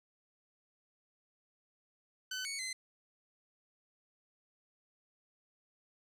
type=tone with pitch steps; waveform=15% pulse; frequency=1513 / 2227 / 2053 Hz; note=F#6 / C#7 / C7; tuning=+38 / +7 / -33 cents; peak=-31 dBFS; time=2.31-2.73 s; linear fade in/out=5 ms; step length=140 ms; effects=low-pass 12000 Hz 12 dB/octave